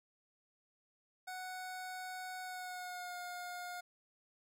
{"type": "tone with pitch glide", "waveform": "25% pulse", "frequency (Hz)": [740, 713.6], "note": ["F#5", "F5"], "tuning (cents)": [0, 37], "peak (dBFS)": -39, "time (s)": [1.27, 3.81], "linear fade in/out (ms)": 10, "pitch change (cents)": -63, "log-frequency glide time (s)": [2.42, 3.16], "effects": []}